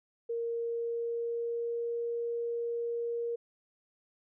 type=tone with pitch glide; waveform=sine; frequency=465.4 to 469.4 Hz; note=A#4 to A#4; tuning=-3 to +12 cents; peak=-31 dBFS; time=0.29-3.36 s; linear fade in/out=10 ms; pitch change=+15 cents; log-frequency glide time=0.46-1.98 s; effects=none